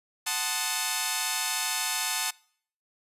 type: chord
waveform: 5% pulse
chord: F# diminished seventh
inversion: none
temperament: equal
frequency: 740 / 880 / 1046.5 / 1244.5 Hz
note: F#5 / A5 / C6 / Eb6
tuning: 0 / 0 / 0 / 0 cents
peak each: -22 / -18 / -23 / -22 dBFS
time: 0.26-2.31 s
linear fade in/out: 10 ms
effects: noise-tail reverb RT60 0.6 s tail -25 dB re dry + resampled to 32000 Hz